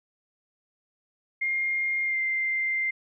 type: tone with pitch glide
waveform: sine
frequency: 2123 to 2091 Hz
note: C7 to C7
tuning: +25 to -2 cents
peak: -24 dBFS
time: 1.41-2.91 s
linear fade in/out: 10 ms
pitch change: -27 cents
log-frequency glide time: 2.04-2.2 s
effects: none